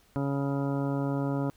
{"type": "harmonic tone", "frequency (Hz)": 139.4, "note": "C#3", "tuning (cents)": 10, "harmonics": [1, 2, 3, 4, 5, 6, 7, 9, 10], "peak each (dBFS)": [-30, -30, -38, -37, -42, -45, -42, -45, -48], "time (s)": [0.16, 1.5], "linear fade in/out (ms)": 0, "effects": ["pink hiss -63 dBFS RMS until 1.56 s"]}